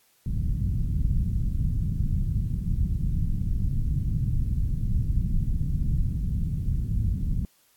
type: low-pass noise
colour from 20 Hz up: pink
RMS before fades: -25 dBFS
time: 0.26-7.45 s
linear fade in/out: 2 ms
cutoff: 170 Hz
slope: 24 dB/octave
effects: white hiss -63 dBFS RMS until 7.76 s + AAC 64 kbps